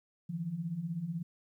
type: beating tone pair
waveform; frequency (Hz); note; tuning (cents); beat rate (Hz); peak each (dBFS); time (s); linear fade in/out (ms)
sine; 155.3 / 171.3; D#3 / F3; -3 / -33; 16; -40 / -35; 0.29-1.23; 10
effects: 12-bit